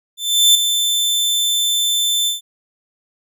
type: tone with ADSR envelope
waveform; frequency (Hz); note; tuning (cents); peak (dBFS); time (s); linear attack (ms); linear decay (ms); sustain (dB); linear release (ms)
sawtooth; 3540; A7; +10; -4; 0.17-2.41; 380; 3; -8; 140
effects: none